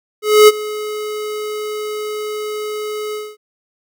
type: tone with ADSR envelope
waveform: square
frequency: 424.6 Hz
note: G#4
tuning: 38 cents sharp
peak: -3 dBFS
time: 0.22-3.37 s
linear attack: 260 ms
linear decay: 31 ms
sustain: -19 dB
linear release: 230 ms
effects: none